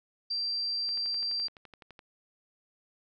sine tone, 4708 Hz, D8, 3 cents sharp, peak -29 dBFS, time 0.3-1.48 s, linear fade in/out 10 ms
click train, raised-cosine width 0.3 ms, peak -33 dBFS, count 14, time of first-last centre 0.89-1.992 s, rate 11.8 Hz
effects none

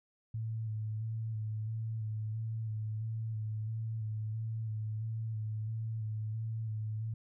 sine tone with vibrato, 110 Hz, A2, in tune, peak -34 dBFS, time 0.34-7.14 s, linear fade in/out 5 ms, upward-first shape square, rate 1.5 Hz, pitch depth 26 cents each way, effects none

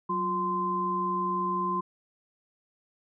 sine tone cluster, 186.4 / 353.6 / 1037 Hz, F#3 / F4 / C6, +13 / +22 / -16 cents, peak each -34 / -35 / -27 dBFS, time 0.09-1.81 s, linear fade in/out 10 ms, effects none

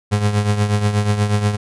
35% pulse tone with tremolo, 103.83 Hz, G#2, in tune, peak -10 dBFS, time 0.11-1.57 s, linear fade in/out 20 ms, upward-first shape triangle, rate 8.3 Hz, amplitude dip 70%, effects resampled to 24000 Hz

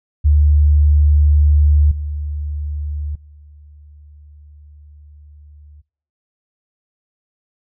sine tone with level steps, 74 Hz, D2, 14 cents sharp, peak -8 / -20 / -39 dBFS, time 0.24-5.82 s, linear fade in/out 20 ms, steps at 1.91 / 3.15 s, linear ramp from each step 5 ms, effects noise-tail reverb RT60 0.5 s tail -25 dB re dry

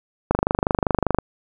click train, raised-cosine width 1 ms, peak -3 dBFS, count 23, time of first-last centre 0.31-1.186 s, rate 25.1 Hz, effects none

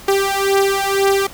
sawtooth beating tone pair, 392 / 394 Hz, G4 / G4, 0 / +9 cents, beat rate 2 Hz, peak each -13 dBFS, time 0.08-1.27 s, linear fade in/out 5 ms, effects pink hiss -38 dBFS RMS until 1.33 s

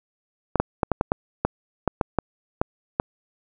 clicks, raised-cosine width 1 ms, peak -5 dBFS, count 12, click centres 0.557 / 0.6 / 0.832 / 0.917 / 1.011 / 1.119 / 1.45 / 1.877 / 2.012 / 2.187 / 2.615 / 2.999 s, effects none

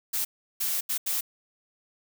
blue noise bursts at uneven times, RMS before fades -28 dBFS, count 4, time 0.13-0.25 / 0.6-0.81 / 0.89-0.98 / 1.06-1.21 s, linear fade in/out 10 ms, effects none

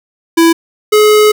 square tone pair in turn, 331.6 / 424.4 Hz, E4 / G#4, +10 / +38 cents, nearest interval major third, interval 428 cents, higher second, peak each -5 dBFS, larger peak neither, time 0.37-0.53 / 0.92-1.32 s, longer second, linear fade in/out 10 ms, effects none

